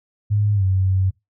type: tone with pitch glide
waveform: sine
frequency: 103.83 to 94.66 Hz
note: G#2 to F#2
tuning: 0 to +40 cents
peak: -15 dBFS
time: 0.3-1.11 s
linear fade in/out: 20 ms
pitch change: -160 cents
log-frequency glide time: 0.54-0.64 s
effects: noise-tail reverb RT60 0.2 s tail -22 dB re dry